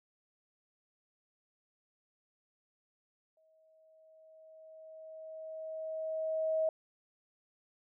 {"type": "tone with exponential growth", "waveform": "sine", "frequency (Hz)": 636, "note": "D#5", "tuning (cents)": 38, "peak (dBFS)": -27, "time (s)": [3.37, 6.69], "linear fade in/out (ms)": 2, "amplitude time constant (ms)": 720, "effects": []}